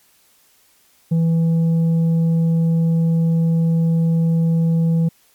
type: tone with tanh clipping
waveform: sine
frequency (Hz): 164.81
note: E3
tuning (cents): 0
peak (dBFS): -14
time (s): 1.11-5.09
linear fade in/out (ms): 10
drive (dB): 4
effects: white hiss -56 dBFS RMS until 5.34 s + MP3 96 kbps